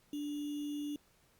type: tone with sample-and-hold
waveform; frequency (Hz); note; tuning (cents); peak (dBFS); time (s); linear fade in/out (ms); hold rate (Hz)
sine; 292.6; D4; -6; -36; 0.13-0.96; 2; 3150
effects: pink hiss -69 dBFS RMS until 1.39 s + Opus 48 kbps